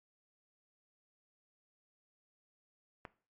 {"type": "click", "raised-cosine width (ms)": 0.5, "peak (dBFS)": -29, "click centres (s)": 3.052, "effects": ["noise-tail reverb RT60 0.4 s tail -17 dB re dry", "MP3 48 kbps"]}